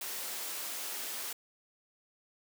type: high-pass noise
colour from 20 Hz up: white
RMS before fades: -39 dBFS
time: 0.01-1.33 s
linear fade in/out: 5 ms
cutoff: 300 Hz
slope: 12 dB/octave
effects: none